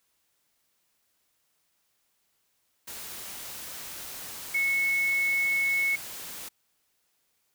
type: tone in noise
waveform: sine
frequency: 2198 Hz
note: C#7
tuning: 15 cents flat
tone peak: -23 dBFS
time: 4.54-5.96 s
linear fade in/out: 10 ms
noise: white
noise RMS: -40 dBFS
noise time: 2.87-6.49 s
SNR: +14 dB
effects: white hiss -73 dBFS RMS until 7.54 s